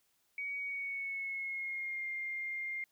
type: tone with pitch glide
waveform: sine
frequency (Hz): 2253 to 2114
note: C#7 to C7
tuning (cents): +28 to +17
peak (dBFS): -36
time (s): 0.38-2.84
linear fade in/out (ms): 2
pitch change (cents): -111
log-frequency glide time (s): 0.6-2.06
effects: white hiss -75 dBFS RMS until 2.91 s